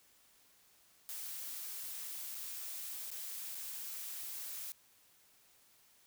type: noise with dropouts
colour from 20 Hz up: blue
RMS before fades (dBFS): -44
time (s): 1.09-4.72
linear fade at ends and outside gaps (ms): 0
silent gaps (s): 2.346-2.351 / 3.103-3.115 / 3.547-3.552
effects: white hiss -67 dBFS RMS until 6.06 s